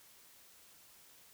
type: silence
effects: white hiss -61 dBFS RMS until 1.33 s